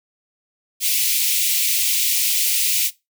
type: high-pass noise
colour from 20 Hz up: white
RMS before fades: -19 dBFS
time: 0.8-2.91 s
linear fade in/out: 50 ms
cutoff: 2200 Hz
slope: 48 dB/octave
effects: noise-tail reverb RT60 0.2 s tail -18 dB re dry